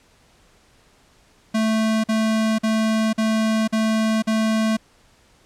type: tone bursts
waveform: square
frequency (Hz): 220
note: A3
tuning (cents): 0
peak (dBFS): -18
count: 6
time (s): 1.54-4.77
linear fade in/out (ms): 10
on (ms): 500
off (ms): 46
effects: pink hiss -56 dBFS RMS until 5.45 s + low-pass 9000 Hz 12 dB/octave